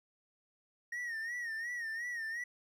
triangle tone with vibrato, 1864.7 Hz, A#6, in tune, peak -35 dBFS, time 0.92-2.44 s, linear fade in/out 5 ms, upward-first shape sine, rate 2.8 Hz, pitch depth 87 cents each way, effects none

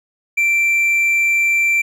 triangle tone, 2349 Hz, D7, in tune, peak -11 dBFS, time 0.37-1.82 s, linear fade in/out 10 ms, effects none

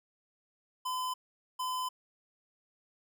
square tone bursts at uneven times, 1016 Hz, B5, 49 cents sharp, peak -33 dBFS, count 2, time 0.85-1.14 / 1.59-1.89 s, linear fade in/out 10 ms, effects none

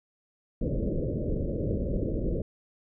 pink low-pass noise, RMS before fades -29 dBFS, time 0.61-2.42 s, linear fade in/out 5 ms, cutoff 590 Hz, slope 96 dB/octave, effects none

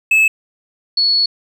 triangle / sine tone pair in turn, 2602 / 4393 Hz, E7 / C#8, -23 / -16 cents, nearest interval major sixth, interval 907 cents, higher second, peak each -7 / -11 dBFS, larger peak first, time 0.11-0.28 / 0.97-1.26 s, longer second, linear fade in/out 5 ms, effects none

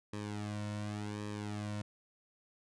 sawtooth tone with flanger, 104.4 Hz, G#2, 10 cents sharp, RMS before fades -40 dBFS, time 0.13-1.82 s, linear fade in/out 5 ms, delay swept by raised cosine 1.4 to 2.5 ms, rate 0.89 Hz, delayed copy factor -0.9, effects resampled to 22050 Hz

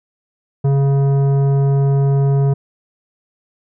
sine tone with tanh clipping, 138.6 Hz, C#3, in tune, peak -13 dBFS, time 0.64-2.54 s, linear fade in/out 10 ms, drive 12 dB, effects none

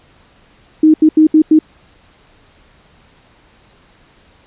sine tone bursts at uneven times, 311.9 Hz, D#4, 4 cents sharp, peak -4 dBFS, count 5, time 0.83-0.94 / 1.02-1.09 / 1.17-1.27 / 1.34-1.42 / 1.51-1.59 s, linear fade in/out 5 ms, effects pink hiss -49 dBFS RMS until 4.46 s + resampled to 8000 Hz

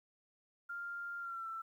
sine tone with pitch glide, 1396.9 to 1335.4 Hz, F6 to E6, 0 to +22 cents, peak -40 dBFS, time 0.69-1.62 s, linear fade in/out 10 ms, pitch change -78 cents, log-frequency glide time 1.19-1.47 s, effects 12-bit

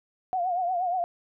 sine tone with vibrato, 720 Hz, F#5, 47 cents flat, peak -24 dBFS, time 0.33-1.04 s, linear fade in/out 0 ms, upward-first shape triangle, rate 8.4 Hz, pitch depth 100 cents each way, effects none

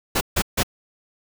pink noise bursts, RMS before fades -20 dBFS, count 3, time 0.15-0.633 s, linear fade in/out 10 ms, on 61 ms, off 150 ms, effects none

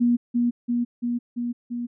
sine tone with echo, 240 Hz, B3, 49 cents flat, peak -16 dBFS, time 0-0.17 s, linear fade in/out 20 ms, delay 340 ms, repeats 5, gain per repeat -2 dB, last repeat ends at 1.87 s, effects none

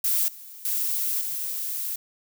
violet noise with level steps, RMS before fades -23 / -43 / -26 / -30 dBFS, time 0.04-1.96 s, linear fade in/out 5 ms, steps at 0.28 / 0.65 / 1.21 s, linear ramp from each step 2 ms, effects none

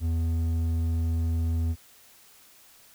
sine tone with hard clipping, 82.41 Hz, E2, in tune, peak -25 dBFS, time 0-1.76 s, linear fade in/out 50 ms, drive 6 dB, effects white hiss -55 dBFS RMS until 2.94 s

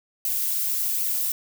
violet noise with flanger, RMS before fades -25 dBFS, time 0.25-1.32 s, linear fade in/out 2 ms, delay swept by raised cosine 0.55 to 5.85 ms, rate 1.3 Hz, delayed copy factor -0.65, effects none

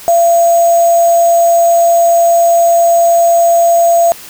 sine tone with sample-and-hold, 680 Hz, F5, 46 cents flat, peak -5 dBFS, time 0.08-4.12 s, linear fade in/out 0 ms, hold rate 7350 Hz, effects white hiss -32 dBFS RMS until 4.29 s

